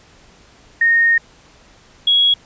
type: tone pair in turn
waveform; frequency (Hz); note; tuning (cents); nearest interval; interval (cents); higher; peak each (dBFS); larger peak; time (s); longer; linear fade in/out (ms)
sine; 1849 / 3326; A#6 / G#7; -15 / +2; minor seventh; 1017; second; -10; neither; 0.81-1.18 / 2.07-2.34; first; 5
effects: pink hiss -48 dBFS RMS until 2.45 s + resampled to 16000 Hz